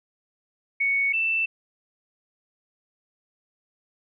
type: tone pair in turn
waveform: sine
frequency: 2222 / 2662 Hz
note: C#7 / E7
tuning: +4 / +16 cents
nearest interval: minor third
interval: 312 cents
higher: second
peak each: -20 / -21 dBFS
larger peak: first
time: 0.8-1.13 / 1.13-1.46 s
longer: neither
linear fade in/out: 10 ms
effects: none